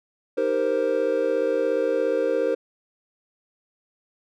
triangle chord, C minor seventh, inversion first, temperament equal, 311.1 / 392 / 466.2 / 523.3 Hz, Eb4 / G4 / Bb4 / C5, 0 / 0 / 0 / 0 cents, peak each -28 / -27 / -22 / -22 dBFS, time 0.37-2.55 s, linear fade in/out 10 ms, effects none

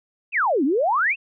sine exponential two-way sweep, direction down then up, 2777 to 251.5 to 2777 Hz, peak -17 dBFS, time 0.32-1.16 s, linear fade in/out 50 ms, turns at 0.64 s, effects none

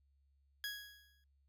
20% pulse tone with exponential decay, 1661.2 Hz, G#6, in tune, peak -33 dBFS, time 0.64-1.24 s, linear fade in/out 1 ms, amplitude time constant 130 ms, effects noise-tail reverb RT60 0.2 s tail -25 dB re dry + added 69 Hz sine -70 dBFS peak until 1.48 s

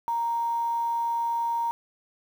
sine tone with quantisation, 932.3 Hz, A#5, in tune, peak -24 dBFS, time 0.08-1.71 s, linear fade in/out 0 ms, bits 8, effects none

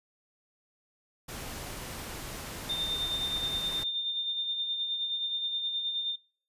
pink noise, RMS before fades -40 dBFS, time 1.28-3.84 s, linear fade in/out 10 ms
sine tone with tremolo, 3614 Hz, A7, 46 cents sharp, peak -28 dBFS, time 2.69-6.16 s, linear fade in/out 10 ms, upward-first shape sine, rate 9.5 Hz, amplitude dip 45%
effects noise-tail reverb RT60 0.5 s tail -26 dB re dry + resampled to 32000 Hz

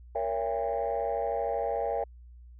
sine chord, A# diminished seventh, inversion none, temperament just, 466.2 / 559.4 / 671.3 / 805.5 Hz, A#4 / C#5 / E5 / G5, 0 / +16 / +31 / +47 cents, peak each -32 dBFS, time 0.15-2.04 s, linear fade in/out 5 ms, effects tanh soft clip ceiling -21 dBFS + added 60 Hz sine -47 dBFS peak until 2.59 s

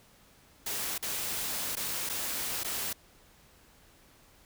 white noise with dropouts, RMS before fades -34 dBFS, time 0.66-2.93 s, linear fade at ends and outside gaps 5 ms, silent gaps 0.98-1.025 / 1.755-1.767 / 2.092-2.096 / 2.635-2.645 s, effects pink hiss -60 dBFS RMS until 4.45 s

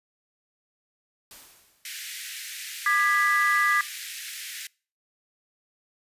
white noise with exponential decay, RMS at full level -44 dBFS, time 1.31-2.23 s, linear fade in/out 1 ms, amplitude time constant 200 ms
pink high-pass noise, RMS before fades -37 dBFS, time 1.85-4.67 s, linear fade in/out 2 ms, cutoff 1700 Hz, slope 48 dB/octave
sine chord, G# diminished, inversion second, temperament equal with one note detuned, 1200 / 1661.2 / 1975.5 Hz, D6 / G#6 / B6, +37 / 0 / 0 cents, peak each -24 dBFS, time 2.86-3.81 s, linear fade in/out 2 ms
effects noise-tail reverb RT60 0.4 s tail -25 dB re dry + resampled to 32000 Hz

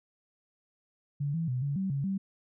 sine tone with pitch steps, 143.2 / 164.8 / 126.1 / 141.7 / 191.8 / 138.9 / 193.9 Hz, D3 / E3 / B2 / C#3 / G3 / C#3 / G3, -43 / 0 / +36 / +38 / -37 / +4 / -19 cents, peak -28 dBFS, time 1.2-2.18 s, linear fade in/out 10 ms, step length 140 ms, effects none

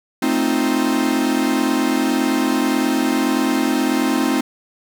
45% pulse chord, F dominant seventh, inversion first, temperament equal, 220 / 261.6 / 311.1 / 349.2 Hz, A3 / C4 / Eb4 / F4, 0 / 0 / 0 / 0 cents, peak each -24 / -19 / -21 / -25 dBFS, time 0.22-4.41 s, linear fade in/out 5 ms, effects none

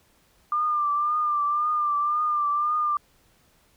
sine tone with vibrato, 1194 Hz, D6, 28 cents sharp, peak -21 dBFS, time 0.52-2.97 s, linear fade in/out 2 ms, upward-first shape triangle, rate 1.9 Hz, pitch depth 49 cents each way, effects pink hiss -62 dBFS RMS until 3.76 s

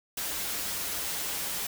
white noise with comb filter, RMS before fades -33 dBFS, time 0.17-1.67 s, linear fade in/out 5 ms, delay 8 ms, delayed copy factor -0.55, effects none

